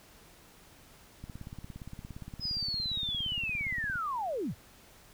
click train, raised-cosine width 5 ms, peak -30 dBFS, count 48, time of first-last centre 1.24-3.957 s, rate 17.3 Hz
sine linear sweep, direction down, 5130 to 59.4 Hz, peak -31 dBFS, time 2.4-4.55 s, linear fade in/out 50 ms
effects pink hiss -57 dBFS RMS until 5.13 s

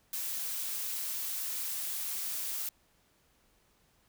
blue noise, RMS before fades -36 dBFS, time 0.13-2.69 s, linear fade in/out 2 ms, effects pink hiss -69 dBFS RMS until 4.08 s

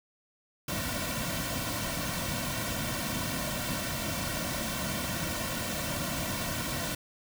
pink noise with comb filter, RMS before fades -33 dBFS, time 0.68-6.95 s, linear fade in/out 5 ms, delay 2.4 ms, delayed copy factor -0.8, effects none

